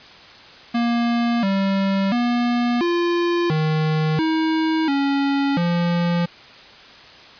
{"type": "tone with pitch steps", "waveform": "square", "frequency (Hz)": [235.9, 194.9, 240.8, 345.6, 156, 318.7, 278.6, 172.7], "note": ["A#3", "G3", "B3", "F4", "D#3", "D#4", "C#4", "F3"], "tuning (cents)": [21, -10, -44, -18, 5, 42, 9, -19], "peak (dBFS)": -18, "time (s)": [0.74, 6.26], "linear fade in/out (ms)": 10, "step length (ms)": 690, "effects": ["white hiss -43 dBFS RMS until 7.39 s", "resampled to 11025 Hz"]}